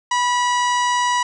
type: harmonic tone with a mistuned harmonic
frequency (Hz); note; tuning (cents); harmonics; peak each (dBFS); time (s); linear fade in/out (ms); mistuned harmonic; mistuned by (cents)
971; B5; -30; 1 / 2 / 3 / 4 / 5 / 6 / 7 / 8 / 9; -17 / -24 / -28 / -33 / -35 / -32 / -36 / -36 / -41; 0.11-1.23; 5; 1; +22
effects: none